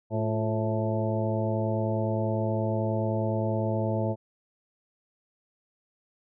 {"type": "harmonic tone with a mistuned harmonic", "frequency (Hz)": 109.6, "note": "A2", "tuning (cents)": -6, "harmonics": [1, 2, 3, 4, 5, 6, 8], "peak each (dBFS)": [-28, -32, -34, -37, -33, -33, -38], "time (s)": [0.1, 4.16], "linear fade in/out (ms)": 50, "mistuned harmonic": 3, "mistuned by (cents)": 70, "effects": []}